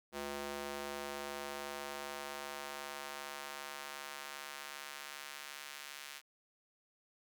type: tone with high-pass filter sweep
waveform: square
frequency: 71.3 Hz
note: C#2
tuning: 49 cents sharp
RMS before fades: -45 dBFS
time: 0.12-6.22 s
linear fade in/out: 50 ms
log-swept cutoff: 360 to 2000 Hz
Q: 0.8
effects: none